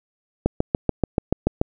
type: click train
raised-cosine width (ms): 2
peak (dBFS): -4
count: 9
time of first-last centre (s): 0.46-1.614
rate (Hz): 6.93
effects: none